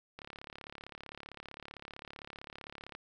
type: click train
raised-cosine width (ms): 0.3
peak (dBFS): -29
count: 99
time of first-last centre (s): 0.19-2.951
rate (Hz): 35.5
effects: none